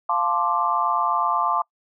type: chord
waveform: sine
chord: D minor seventh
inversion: first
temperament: equal with one note detuned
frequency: 698.5 / 875.9 / 1046.5 / 1174.7 Hz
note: F5 / A5 / C6 / D6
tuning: 0 / -8 / 0 / 0 cents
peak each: -27 / -25 / -24 / -23 dBFS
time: 0.09-1.62 s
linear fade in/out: 5 ms
effects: noise-tail reverb RT60 0.1 s tail -25 dB re dry